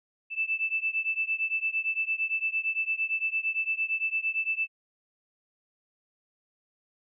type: beating tone pair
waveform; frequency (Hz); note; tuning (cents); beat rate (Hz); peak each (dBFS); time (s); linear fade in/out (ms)
sine; 2637 / 2645.8; E7 / E7; 0 / +6; 8.8; -29 / -30; 0.3-4.68; 50
effects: none